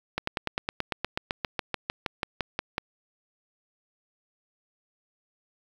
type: slowing click train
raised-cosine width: 0.3 ms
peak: -11 dBFS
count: 20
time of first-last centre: 0.18-2.781 s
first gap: 94 ms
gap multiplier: 1.04
effects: 7-bit